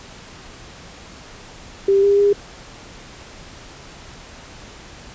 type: tone with pitch steps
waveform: sine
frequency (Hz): 393.9 / 401.9 / 405.6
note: G4 / G4 / G#4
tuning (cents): +8 / +43 / -41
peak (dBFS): -11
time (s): 1.88-2.33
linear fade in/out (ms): 5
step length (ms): 150
effects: pink hiss -40 dBFS RMS until 5.14 s + resampled to 16000 Hz